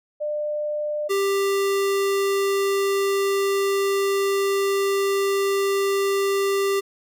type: tone pair in turn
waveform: sine / square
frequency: 598 / 394.8 Hz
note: D5 / G4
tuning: +31 / +12 cents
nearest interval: perfect fifth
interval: 719 cents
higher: first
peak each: -23 / -20 dBFS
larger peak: second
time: 0.2-1.09 / 1.09-6.81 s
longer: second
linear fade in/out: 20 ms
effects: none